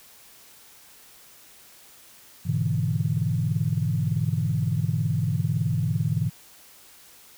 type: chord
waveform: sine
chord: E dominant seventh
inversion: first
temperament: equal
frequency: 103.83 / 123.47 / 146.83 / 164.81 Hz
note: G#2 / B2 / D3 / E3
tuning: 0 / 0 / 0 / 0 cents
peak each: -27 dBFS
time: 2.45-6.3 s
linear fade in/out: 20 ms
effects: tanh soft clip ceiling -11 dBFS + white hiss -51 dBFS RMS until 7.37 s